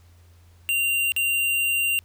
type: tone with dropouts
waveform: square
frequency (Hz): 2774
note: F7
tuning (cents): -12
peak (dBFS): -21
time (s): 0.69-1.99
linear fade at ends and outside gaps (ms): 0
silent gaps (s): 1.12-1.164
effects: added 86 Hz sine -50 dBFS peak until 2.04 s + pink hiss -61 dBFS RMS until 2.04 s